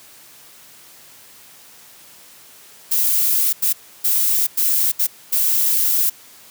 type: noise bursts at uneven times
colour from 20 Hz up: violet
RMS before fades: -17 dBFS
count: 6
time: 2.91-3.53 / 3.62-3.73 / 4.04-4.47 / 4.57-4.92 / 4.99-5.07 / 5.32-6.1 s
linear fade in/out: 10 ms
effects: white hiss -45 dBFS RMS until 6.5 s + high-pass 80 Hz 12 dB/octave